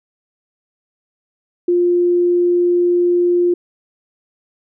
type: tone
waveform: sine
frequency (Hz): 351.6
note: F4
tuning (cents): +12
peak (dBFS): -11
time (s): 1.68-3.54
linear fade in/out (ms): 5
effects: none